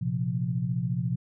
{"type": "chord", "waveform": "sine", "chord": "Bb suspended second", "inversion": "none", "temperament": "equal", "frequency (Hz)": [116.54, 130.81, 174.61], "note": ["Bb2", "C3", "F3"], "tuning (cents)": [0, 0, 0], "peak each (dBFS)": [-31, -29, -30], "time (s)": [0.01, 1.16], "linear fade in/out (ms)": 10, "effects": []}